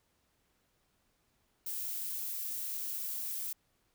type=noise; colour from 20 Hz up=violet; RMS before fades=-38 dBFS; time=1.66-3.53 s; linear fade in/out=5 ms; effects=pink hiss -75 dBFS RMS until 3.94 s